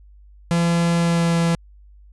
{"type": "tone with pitch glide", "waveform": "45% pulse", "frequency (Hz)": [169.9, 168.05], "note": ["F3", "E3"], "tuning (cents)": [-47, 34], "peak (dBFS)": -16, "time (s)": [0.51, 1.55], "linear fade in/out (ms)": 0, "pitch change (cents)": -19, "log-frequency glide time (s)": [0.96, 1.38], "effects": ["added 50 Hz sine -44 dBFS peak until 2.12 s", "resampled to 24000 Hz"]}